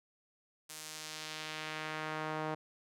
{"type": "tone with band-pass filter sweep", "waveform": "sawtooth", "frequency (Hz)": 155.56, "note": "D#3", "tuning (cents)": 0, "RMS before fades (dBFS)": -41, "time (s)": [0.69, 2.55], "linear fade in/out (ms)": 10, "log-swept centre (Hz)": [9200, 810], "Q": 0.91, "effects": []}